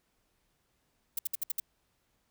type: noise bursts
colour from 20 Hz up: violet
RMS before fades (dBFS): -31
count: 6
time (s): 1.17-1.6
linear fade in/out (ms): 5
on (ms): 20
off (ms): 62
effects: pink hiss -75 dBFS RMS until 2.3 s